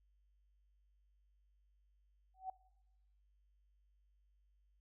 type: tone with exponential growth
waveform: sine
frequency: 756 Hz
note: F#5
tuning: 37 cents sharp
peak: -37 dBFS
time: 2.34-2.5 s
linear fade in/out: 5 ms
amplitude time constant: 34 ms
effects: noise-tail reverb RT60 0.9 s tail -21 dB re dry + added 50 Hz sine -70 dBFS peak until 4.8 s